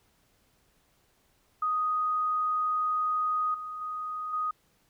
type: tone with level steps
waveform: sine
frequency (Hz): 1246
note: D#6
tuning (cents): +2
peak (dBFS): -25 / -35 / -32 / -27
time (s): 1.62-4.51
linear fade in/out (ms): 5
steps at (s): 3.54 / 3.81 / 4.33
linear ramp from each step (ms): 5
effects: pink hiss -68 dBFS RMS until 4.89 s